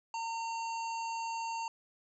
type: harmonic tone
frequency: 914 Hz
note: A#5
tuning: 34 cents flat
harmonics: 1 / 3 / 5 / 7 / 8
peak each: -35 / -45 / -49 / -52 / -53 dBFS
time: 0.14-1.68 s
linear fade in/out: 2 ms
effects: none